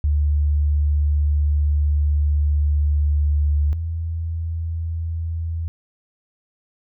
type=tone pair in turn; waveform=sine; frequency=73.7 / 82.37 Hz; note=D2 / E2; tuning=+7 / -1 cents; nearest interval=major second; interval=192 cents; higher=second; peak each=-15 / -22 dBFS; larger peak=first; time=0.04-3.73 / 3.73-5.68 s; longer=first; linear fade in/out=0 ms; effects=none